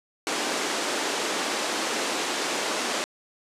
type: band-pass noise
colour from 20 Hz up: pink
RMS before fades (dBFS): -28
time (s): 0.27-3.04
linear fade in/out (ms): 0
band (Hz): 280 to 8400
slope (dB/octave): 24
effects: resampled to 32000 Hz